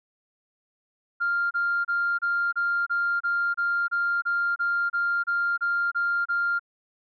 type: tone bursts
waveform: sine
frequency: 1396.9 Hz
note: F6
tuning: in tune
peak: -21 dBFS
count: 16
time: 1.2-6.595 s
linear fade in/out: 20 ms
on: 310 ms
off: 29 ms
effects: tanh soft clip ceiling -17 dBFS